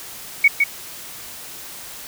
sine tone with echo, 2232 Hz, C#7, 11 cents sharp, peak -8 dBFS, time 0.44-0.48 s, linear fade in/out 5 ms, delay 160 ms, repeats 1, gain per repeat -4 dB, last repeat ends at 0.64 s, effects white hiss -36 dBFS RMS until 2.07 s

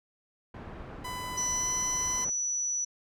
pink low-pass noise, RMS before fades -43 dBFS, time 0.54-2.3 s, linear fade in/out 5 ms, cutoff 1400 Hz, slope 12 dB/octave
sawtooth tone with pitch glide, 1000 to 1010.5 Hz, B5 to B5, +21 to +39 cents, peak -32 dBFS, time 1.04-2.25 s, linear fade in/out 10 ms, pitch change +18 cents, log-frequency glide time 1.45-1.7 s
sine tone, 5920 Hz, F#8, in tune, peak -28 dBFS, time 1.37-2.85 s, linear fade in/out 10 ms
effects none

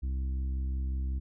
harmonic tone, 65.5 Hz, C2, 2 cents sharp, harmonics 1 / 2 / 3 / 4 / 5, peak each -29 / -47 / -48 / -51 / -53 dBFS, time 0.02-1.2 s, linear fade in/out 20 ms, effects none

